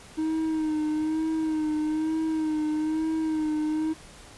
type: tone with vibrato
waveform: triangle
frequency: 312.2 Hz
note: D#4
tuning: 6 cents sharp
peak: -22 dBFS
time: 0.17-3.94 s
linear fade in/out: 20 ms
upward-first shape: sine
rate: 1.1 Hz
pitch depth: 37 cents each way
effects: pink hiss -48 dBFS RMS until 4.37 s + resampled to 24000 Hz